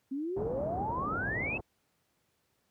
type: exponential sweep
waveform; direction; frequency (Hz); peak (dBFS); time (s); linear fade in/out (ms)
sine; up; 259.6 to 2689; -32; 0.11-1.58; 10
type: low-pass noise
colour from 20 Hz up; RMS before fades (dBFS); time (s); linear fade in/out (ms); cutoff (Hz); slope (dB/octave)
pink; -36; 0.36-1.61; 10; 830; 24
effects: pink hiss -75 dBFS RMS until 2.7 s + high-pass 80 Hz 12 dB/octave